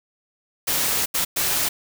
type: noise bursts at uneven times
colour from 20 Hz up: white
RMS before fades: -22 dBFS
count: 3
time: 0.67-1.06 / 1.14-1.25 / 1.36-1.69 s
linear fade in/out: 10 ms
effects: none